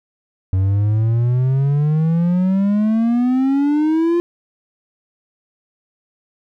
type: exponential sweep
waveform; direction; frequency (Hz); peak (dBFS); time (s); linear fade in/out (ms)
triangle; up; 92.8 to 349.2; -11; 0.53-4.2; 0
effects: none